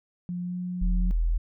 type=tone with pitch glide; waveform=sine; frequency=177.2 to 179.78 Hz; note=F3 to F#3; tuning=+25 to -50 cents; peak=-29 dBFS; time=0.29-1.11 s; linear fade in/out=0 ms; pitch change=+25 cents; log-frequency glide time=0.41-0.57 s
type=tone; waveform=sine; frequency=41.2 Hz; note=E1; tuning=in tune; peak=-21 dBFS; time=0.81-1.38 s; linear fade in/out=10 ms
effects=none